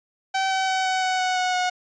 sawtooth tone with pitch steps, 768 / 762.3 / 756.6 / 750.9 / 745.3 / 739.7 / 734.2 / 728.7 Hz, G5 / G5 / F#5 / F#5 / F#5 / F#5 / F#5 / F#5, -36 / -49 / +38 / +25 / +12 / -1 / -14 / -27 cents, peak -17 dBFS, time 0.34-1.7 s, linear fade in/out 10 ms, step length 170 ms, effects resampled to 16000 Hz

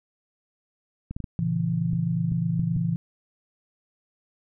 clicks, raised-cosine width 5 ms, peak -20 dBFS, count 8, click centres 1.11 / 1.165 / 1.203 / 1.242 / 1.932 / 2.319 / 2.595 / 2.765 s
sine chord, A# diminished, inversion none, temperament just, 116.54 / 139.85 / 167.82 Hz, A#2 / C#3 / E3, 0 / +16 / +31 cents, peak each -29 / -30 / -24 dBFS, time 1.39-2.96 s, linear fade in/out 0 ms
effects none

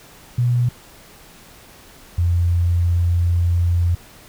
sine tone pair in turn, 121.8 / 86.67 Hz, B2 / F2, -24 / -13 cents, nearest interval tritone, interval 589 cents, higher first, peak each -14 dBFS, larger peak neither, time 0.38-0.69 / 2.18-3.95 s, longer second, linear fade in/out 5 ms, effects pink hiss -45 dBFS RMS until 4.28 s

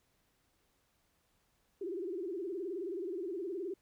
sine tone with vibrato, 365.5 Hz, F#4, 21 cents flat, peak -36 dBFS, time 1.81-3.74 s, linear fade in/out 5 ms, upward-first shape sine, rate 19 Hz, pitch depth 180 cents each way, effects pink hiss -75 dBFS RMS until 3.81 s

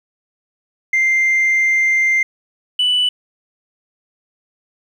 sine tone pair in turn, 2093 / 2975 Hz, C7 / F#7, 0 / +9 cents, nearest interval tritone, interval 609 cents, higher second, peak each -10 / -11 dBFS, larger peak first, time 0.93-2.23 / 2.79-3.09 s, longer first, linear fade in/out 5 ms, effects tanh soft clip ceiling -10 dBFS + 8-bit

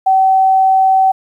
sine tone, 764 Hz, G5, 45 cents flat, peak -7 dBFS, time 0.06-1.12 s, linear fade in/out 10 ms, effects 8-bit

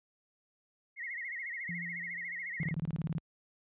sine tone with vibrato, 2011 Hz, B6, 31 cents sharp, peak -37 dBFS, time 0.96-2.74 s, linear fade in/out 50 ms, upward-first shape sine, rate 14 Hz, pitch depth 140 cents each way
sine tone with exponential decay, 173.2 Hz, F3, 14 cents flat, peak -37 dBFS, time 1.69-2.71 s, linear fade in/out 0 ms, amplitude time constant 220 ms
sine tone bursts, 160.8 Hz, E3, 43 cents flat, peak -30 dBFS, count 11, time 2.6-3.182 s, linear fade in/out 0 ms, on 32 ms, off 23 ms
effects high-pass 60 Hz 12 dB/octave + resampled to 8000 Hz

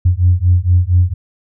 sine beating tone pair, 87.31 / 91.61 Hz, F2 / F#2, 0 / -17 cents, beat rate 4.3 Hz, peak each -11 dBFS, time 0.05-1.14 s, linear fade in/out 10 ms, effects tanh soft clip ceiling -1 dBFS

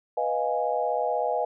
sine chord, F half-diminished seventh, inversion second, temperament equal, 493.9 / 622.3 / 698.5 / 830.6 Hz, Cb5 / Eb5 / F5 / Ab5, 0 / 0 / 0 / 0 cents, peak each -29 dBFS, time 0.17-1.45 s, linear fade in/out 5 ms, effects none

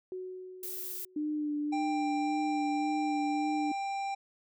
sine tone with exponential decay, 370 Hz, F#4, in tune, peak -35 dBFS, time 0.12-2.01 s, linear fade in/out 1 ms, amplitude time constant 410 ms
violet noise, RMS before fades -39 dBFS, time 0.63-1.05 s, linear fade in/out 2 ms
sine tone with vibrato, 298.7 Hz, D4, 29 cents sharp, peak -30 dBFS, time 1.16-3.72 s, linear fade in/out 5 ms, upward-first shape sine, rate 1.8 Hz, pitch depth 22 cents each way
harmonic tone, 789 Hz, G5, 11 cents sharp, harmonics 1 / 3 / 5 / 7 / 9 / 10, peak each -32 / -43 / -54 / -54 / -59 / -59 dBFS, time 1.72-4.15 s, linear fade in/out 10 ms
effects none

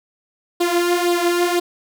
sawtooth tone with flanger, 349.2 Hz, F4, in tune, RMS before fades -18 dBFS, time 0.6-1.6 s, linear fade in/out 10 ms, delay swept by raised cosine 0.23 to 3.63 ms, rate 2 Hz, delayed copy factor +0.65, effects none

